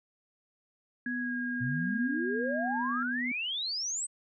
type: tone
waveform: sine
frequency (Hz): 246.9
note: B3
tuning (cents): 0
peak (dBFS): -33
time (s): 1.06-3.32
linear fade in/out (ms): 5
type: tone with pitch glide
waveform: sine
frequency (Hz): 1661.2 to 1628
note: G#6 to G#6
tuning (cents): 0 to -35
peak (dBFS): -34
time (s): 1.06-3.03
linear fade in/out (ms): 2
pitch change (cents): -35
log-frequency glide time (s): 1.19-1.34
type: exponential sweep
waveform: sine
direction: up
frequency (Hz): 116.54 to 8372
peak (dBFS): -31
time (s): 1.6-4.07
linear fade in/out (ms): 20
effects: none